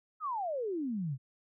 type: exponential sweep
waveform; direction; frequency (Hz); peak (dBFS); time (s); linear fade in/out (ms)
sine; down; 1318.5 to 123.47; -32; 0.2-1.18; 50
effects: none